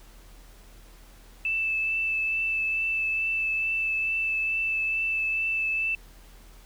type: tone with vibrato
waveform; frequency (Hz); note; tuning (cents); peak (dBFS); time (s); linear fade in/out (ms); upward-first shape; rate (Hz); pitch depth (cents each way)
sine; 2637; E7; 0; -24; 1.45-5.95; 2; triangle; 2.3; 14
effects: added 40 Hz sine -48 dBFS peak until 6.65 s + pink hiss -55 dBFS RMS until 6.65 s